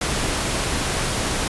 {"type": "noise", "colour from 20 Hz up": "pink", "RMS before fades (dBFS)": -23, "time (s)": [0.01, 1.48], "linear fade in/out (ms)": 5, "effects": ["resampled to 24000 Hz"]}